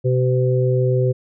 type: harmonic tone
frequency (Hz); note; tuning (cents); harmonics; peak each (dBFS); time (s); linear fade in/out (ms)
127.1; C3; -50; 1 / 3 / 4; -16 / -21 / -22; 0.04-1.13; 20
effects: none